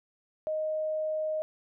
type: tone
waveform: sine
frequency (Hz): 622.3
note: D#5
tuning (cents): 0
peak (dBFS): -28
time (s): 0.47-1.42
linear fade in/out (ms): 0
effects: none

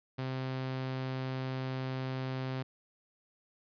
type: tone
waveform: sawtooth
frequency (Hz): 130.8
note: C3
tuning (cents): 0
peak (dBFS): -30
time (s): 0.18-2.63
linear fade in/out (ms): 10
effects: resampled to 11025 Hz

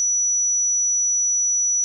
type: tone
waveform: sine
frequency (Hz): 5900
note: F#8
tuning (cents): -6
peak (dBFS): -17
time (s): 0-1.84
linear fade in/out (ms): 0
effects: none

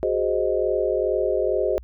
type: chord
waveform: sine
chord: Ab dominant seventh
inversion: third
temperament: equal with one note detuned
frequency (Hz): 373 / 415.3 / 523.3 / 622.3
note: Gb4 / Ab4 / C5 / Eb5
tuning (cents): +14 / 0 / 0 / 0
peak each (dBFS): -25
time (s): 0.03-1.78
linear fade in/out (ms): 0
effects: added 60 Hz sine -40 dBFS peak until 1.83 s

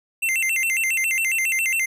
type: tone with vibrato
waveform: square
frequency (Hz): 2373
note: D7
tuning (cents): +17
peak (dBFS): -20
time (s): 0.22-1.86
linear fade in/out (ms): 10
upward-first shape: square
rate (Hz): 7.3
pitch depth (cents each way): 220
effects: none

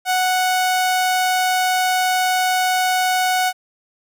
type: tone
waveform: sawtooth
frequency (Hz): 739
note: F#5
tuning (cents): -2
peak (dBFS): -12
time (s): 0.05-3.53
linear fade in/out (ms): 50
effects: none

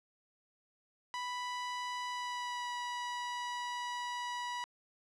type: tone with pitch glide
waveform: sawtooth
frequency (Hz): 987.8 to 974.8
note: B5 to B5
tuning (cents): 0 to -23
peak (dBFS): -33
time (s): 1.14-4.64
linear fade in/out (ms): 0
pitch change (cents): -23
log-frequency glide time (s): 2.08-2.71
effects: low-pass 6000 Hz 12 dB/octave

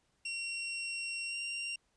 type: tone with pitch glide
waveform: sawtooth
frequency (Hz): 2739 to 2768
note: F7 to F7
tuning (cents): -34 to -16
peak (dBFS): -33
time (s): 0.25-1.76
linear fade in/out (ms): 5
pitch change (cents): +18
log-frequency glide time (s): 1.27-1.35
effects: pink hiss -75 dBFS RMS until 1.96 s + resampled to 22050 Hz

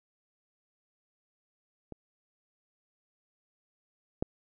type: clicks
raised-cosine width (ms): 2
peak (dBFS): -28 / -15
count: 2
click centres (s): 1.923 / 4.225
effects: none

